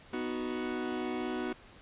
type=chord; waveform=40% pulse; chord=B major; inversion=none; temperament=equal; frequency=246.9 / 311.1 / 370 Hz; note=B3 / D#4 / F#4; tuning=0 / 0 / 0 cents; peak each=-36 / -38 / -36 dBFS; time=0.13-1.53 s; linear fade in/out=5 ms; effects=pink hiss -55 dBFS RMS until 1.81 s + resampled to 8000 Hz